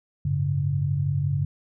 sine tone cluster, 96.6 / 108.5 / 141.7 Hz, G2 / A2 / C#3, -25 / -24 / +38 cents, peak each -27 / -32 / -23 dBFS, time 0.25-1.45 s, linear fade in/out 5 ms, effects none

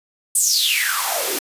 white noise with high-pass filter sweep, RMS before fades -19 dBFS, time 0.35-1.39 s, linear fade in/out 5 ms, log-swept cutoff 9100 to 300 Hz, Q 8.5, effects resampled to 32000 Hz

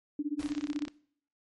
sine tone with tremolo, 293.7 Hz, D4, in tune, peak -27 dBFS, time 0.19-0.88 s, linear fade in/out 2 ms, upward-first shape sine, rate 16 Hz, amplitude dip 95%
pink noise with exponential decay, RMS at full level -44 dBFS, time 0.39-0.99 s, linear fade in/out 5 ms, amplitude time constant 130 ms
click train, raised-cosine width 0.2 ms, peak -25 dBFS, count 16, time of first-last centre 0.43-0.882 s, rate 33.2 Hz
effects noise-tail reverb RT60 0.6 s tail -22 dB re dry + MP3 48 kbps

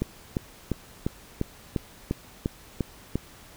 click train, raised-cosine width 3 ms, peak -12 dBFS, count 10, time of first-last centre 0.02-3.156 s, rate 2.87 Hz, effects pink hiss -50 dBFS RMS until 3.56 s

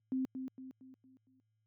sine tone with echo, 260.8 Hz, C4, 5 cents flat, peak -31 dBFS, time 0.12-0.25 s, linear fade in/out 0 ms, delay 230 ms, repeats 5, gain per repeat -7 dB, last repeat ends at 1.4 s, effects added 109 Hz sine -70 dBFS peak until 1.66 s + high-pass 150 Hz 12 dB/octave

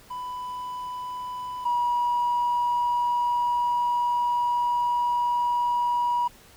triangle tone pair in turn, 995 / 965.6 Hz, B5 / B5, +13 / -39 cents, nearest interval minor second, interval 52 cents, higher first, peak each -29 / -18 dBFS, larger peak second, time 0.1-1.65 / 1.65-6.28 s, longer second, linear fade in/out 10 ms, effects tanh soft clip ceiling -18 dBFS + pink hiss -52 dBFS RMS until 6.56 s

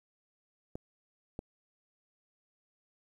clicks, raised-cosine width 2 ms, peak -26 / -25 dBFS, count 2, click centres 0.755 / 1.391 s, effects 10-bit

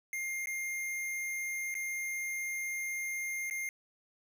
square tone with dropouts, 2116 Hz, C7, 19 cents sharp, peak -35 dBFS, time 0.13-3.69 s, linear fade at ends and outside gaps 1 ms, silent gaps 0.458-0.471 / 1.742-1.751 / 3.499-3.509 s, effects none

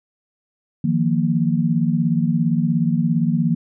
sine chord, Eb suspended second, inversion none, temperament equal with one note detuned, 157.46 / 174.61 / 233.1 Hz, Eb3 / F3 / Bb3, +21 / 0 / 0 cents, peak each -20 dBFS, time 0.84-3.55 s, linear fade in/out 5 ms, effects none

